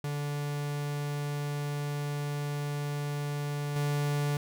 45% pulse tone with level steps, 145.4 Hz, D3, 17 cents flat, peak -31 / -27 dBFS, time 0.04-4.37 s, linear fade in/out 2 ms, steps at 3.76 s, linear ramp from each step 2 ms, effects none

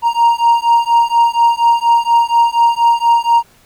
triangle beating tone pair, 932.3 / 936.5 Hz, A#5 / A#5, 0 / +8 cents, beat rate 4.2 Hz, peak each -10 dBFS, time 0.02-3.43 s, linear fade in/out 50 ms, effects pink hiss -49 dBFS RMS until 3.65 s

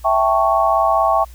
sine chord, A dominant seventh, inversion second, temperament equal, 659.3 / 784 / 880 / 1108.7 Hz, E5 / G5 / A5 / C#6, 0 / 0 / 0 / 0 cents, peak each -17 / -18 / -21 / -17 dBFS, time 0.04-1.25 s, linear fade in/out 20 ms, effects added 60 Hz sine -36 dBFS peak until 1.34 s + white hiss -49 dBFS RMS until 1.34 s

